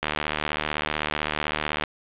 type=click train; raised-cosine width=0.3 ms; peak=-8 dBFS; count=138; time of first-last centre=0.03-1.837 s; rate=75.8 Hz; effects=resampled to 8000 Hz + 7-bit